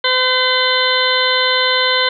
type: harmonic tone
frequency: 510 Hz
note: C5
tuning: 44 cents flat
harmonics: 1 / 2 / 3 / 4 / 6 / 7 / 8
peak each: -20 / -20 / -20 / -20 / -20 / -20 / -20 dBFS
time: 0.04-2.09 s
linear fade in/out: 5 ms
effects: none